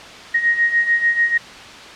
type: beating tone pair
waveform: sine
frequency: 1870 / 1876.8 Hz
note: A#6 / A#6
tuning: +5 / +11 cents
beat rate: 6.8 Hz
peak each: -20 / -15 dBFS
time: 0.34-1.38 s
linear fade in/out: 10 ms
effects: white hiss -36 dBFS RMS until 1.95 s + low-pass 4000 Hz 12 dB/octave